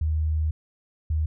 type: tone pair in turn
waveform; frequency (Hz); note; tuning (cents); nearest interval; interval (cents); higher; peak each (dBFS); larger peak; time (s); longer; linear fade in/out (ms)
sine; 77.9 / 77.9; D#2 / D#2; +3 / +3; unison; 0; neither; -21; neither; 0.01-0.51 / 1.1-1.26; first; 5
effects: none